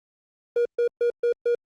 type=tone bursts; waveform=triangle; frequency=476.2 Hz; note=A#4; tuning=37 cents sharp; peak=-16 dBFS; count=5; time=0.56-1.55 s; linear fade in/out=5 ms; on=94 ms; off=130 ms; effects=tanh soft clip ceiling -12 dBFS + Opus 24 kbps